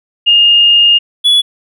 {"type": "tone pair in turn", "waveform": ["sine", "triangle"], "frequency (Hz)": [2834, 3406], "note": ["F7", "G#7"], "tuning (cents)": [25, 43], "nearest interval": "minor third", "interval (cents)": 318, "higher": "second", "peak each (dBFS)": -4, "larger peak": "neither", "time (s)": [[0.26, 0.99], [1.24, 1.42]], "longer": "first", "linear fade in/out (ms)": 20, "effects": []}